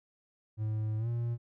triangle tone with pitch glide, 108.3 to 118.1 Hz, A2 to A#2, -27 to +23 cents, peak -28 dBFS, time 0.57-1.38 s, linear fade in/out 50 ms, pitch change +150 cents, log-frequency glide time 0.98-1.08 s, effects none

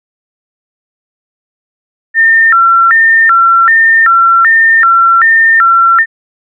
sine tone with vibrato, 1568 Hz, G6, in tune, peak -3 dBFS, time 2.14-6.06 s, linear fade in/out 50 ms, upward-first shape square, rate 1.3 Hz, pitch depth 250 cents each way, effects none

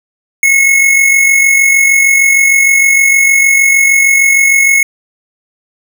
square tone with amplitude modulation, 2182 Hz, C#7, 28 cents flat, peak -4 dBFS, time 0.43-4.83 s, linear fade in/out 2 ms, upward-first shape sine, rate 46.5 Hz, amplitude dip 45%, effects none

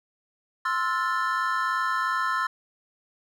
triangle chord, F major seventh, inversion second, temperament equal with one note detuned, 1046.5 / 1318.5 / 1421.3 / 1760 Hz, C6 / E6 / F6 / A6, 0 / 0 / +30 / 0 cents, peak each -26 / -26 / -30 / -29 dBFS, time 0.65-2.47 s, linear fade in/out 5 ms, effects none

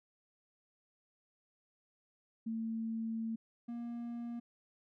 sine / triangle tone pair in turn, 225.1 / 236.3 Hz, A3 / A#3, +40 / +24 cents, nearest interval minor second, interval 84 cents, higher second, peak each -35 / -37 dBFS, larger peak first, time 2.46-3.36 / 3.68-4.4 s, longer first, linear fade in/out 10 ms, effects none

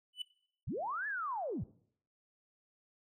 triangle tone with exponential growth, 2986 Hz, F#7, 15 cents sharp, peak -32 dBFS, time 0.13-0.22 s, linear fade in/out 5 ms, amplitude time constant 18 ms
sine linear two-way sweep, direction up then down, 62.9 to 1760 to 62.9 Hz, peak -35 dBFS, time 0.67-1.64 s, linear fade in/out 10 ms, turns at 1.07 s
effects noise-tail reverb RT60 0.6 s tail -19 dB re dry

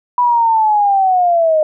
sine linear sweep, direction down, 987.8 to 610 Hz, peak -9 dBFS, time 0.18-1.63 s, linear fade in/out 2 ms, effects none

